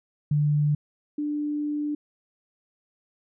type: tone pair in turn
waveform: sine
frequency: 148 / 296 Hz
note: D3 / D4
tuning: +14 / +14 cents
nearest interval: octave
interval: 1200 cents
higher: second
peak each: -19 / -25 dBFS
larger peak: first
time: 0.31-0.75 / 1.18-1.95 s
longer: second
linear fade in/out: 5 ms
effects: none